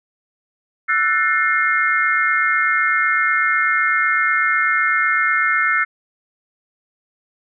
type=chord; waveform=sine; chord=F# half-diminished seventh; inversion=third; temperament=just; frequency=1332 / 1480 / 1776 / 2131 Hz; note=E6 / F#6 / A6 / C7; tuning=+18 / 0 / +16 / +31 cents; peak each=-20 / -21 / -20 / -19 dBFS; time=0.88-5.85 s; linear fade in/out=20 ms; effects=none